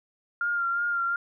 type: tone with vibrato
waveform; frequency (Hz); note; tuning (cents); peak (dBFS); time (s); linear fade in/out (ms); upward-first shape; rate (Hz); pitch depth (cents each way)
sine; 1396.9; F6; 0; -24; 0.41-1.16; 2; sine; 2.8; 28
effects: none

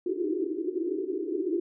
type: band-pass noise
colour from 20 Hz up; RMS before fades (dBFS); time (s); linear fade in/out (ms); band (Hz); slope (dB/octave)
white; -30; 0.06-1.6; 5; 310 to 400; 96
effects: none

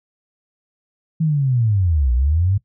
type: linear two-way sweep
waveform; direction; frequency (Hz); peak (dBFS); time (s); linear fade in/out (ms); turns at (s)
sine; down then up; 163.8 to 58.27 to 102.3; -14; 1.2-2.58; 10; 2.13
effects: noise-tail reverb RT60 0.1 s tail -18 dB re dry

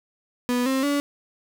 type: tone with pitch steps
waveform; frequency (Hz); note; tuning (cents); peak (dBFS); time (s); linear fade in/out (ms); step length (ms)
35% pulse; 246.1 / 265.3 / 286; B3 / C4 / D4; -6 / +24 / -46; -19; 0.49-1; 0; 170
effects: none

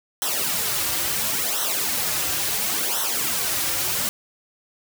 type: noise with flanger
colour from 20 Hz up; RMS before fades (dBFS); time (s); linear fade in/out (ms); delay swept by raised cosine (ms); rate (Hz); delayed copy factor
white; -24; 0.22-4.09; 0; 0.42 to 4.72; 0.72; -0.8
effects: none

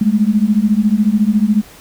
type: beating tone pair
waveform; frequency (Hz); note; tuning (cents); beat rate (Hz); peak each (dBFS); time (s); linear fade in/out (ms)
sine; 204.1 / 218.1; G#3 / A3; -30 / -15; 14; -13; 0.01-1.62; 5
effects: pink hiss -40 dBFS RMS until 1.8 s

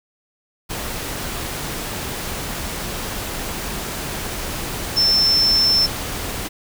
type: tone in noise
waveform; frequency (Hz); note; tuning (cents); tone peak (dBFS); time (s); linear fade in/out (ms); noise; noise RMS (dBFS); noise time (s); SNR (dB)
sine; 5330; E8; +18; -13; 4.96-5.87; 20; pink; -27; 0.69-6.49; +11
effects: none

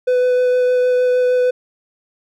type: tone with vibrato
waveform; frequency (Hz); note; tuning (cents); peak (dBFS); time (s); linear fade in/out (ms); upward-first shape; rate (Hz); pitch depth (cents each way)
triangle; 500; B4; +21; -10; 0.07-1.51; 10; sine; 6.5; 9
effects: none

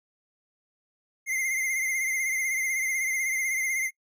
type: tone with vibrato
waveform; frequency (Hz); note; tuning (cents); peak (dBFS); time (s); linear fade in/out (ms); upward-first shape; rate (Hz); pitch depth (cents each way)
square; 2093; C7; 0; -26; 1.26-3.91; 50; triangle; 16; 61
effects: noise-tail reverb RT60 0.1 s tail -25 dB re dry

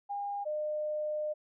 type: tone pair in turn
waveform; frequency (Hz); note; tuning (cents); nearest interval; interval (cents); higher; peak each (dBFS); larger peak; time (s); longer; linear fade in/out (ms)
sine; 809 / 606.1; G#5 / D#5; -46 / -46; perfect fourth; 500; first; -33 / -31; second; 0.09-0.45 / 0.45-1.34; second; 20
effects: none

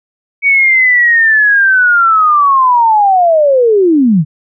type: linear sweep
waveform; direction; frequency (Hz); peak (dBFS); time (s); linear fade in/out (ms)
sine; down; 2260 to 140.1; -5; 0.42-4.25; 50
effects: none

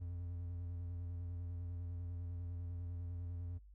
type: tone with vibrato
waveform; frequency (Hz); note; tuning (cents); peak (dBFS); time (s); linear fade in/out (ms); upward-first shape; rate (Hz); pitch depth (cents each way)
triangle; 87.31; F2; 0; -39; 0-3.59; 20; square; 10; 25
effects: noise-tail reverb RT60 0.2 s tail -23 dB re dry + added 50 Hz sine -56 dBFS peak until 3.74 s

